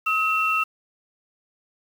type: tone pair together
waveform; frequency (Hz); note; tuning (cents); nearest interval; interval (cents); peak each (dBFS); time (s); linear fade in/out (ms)
sine; 1279 / 2710; D#6 / E7; +47 / +47; octave + minor second; 1300; -22; 0.06-0.64; 10
effects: 7-bit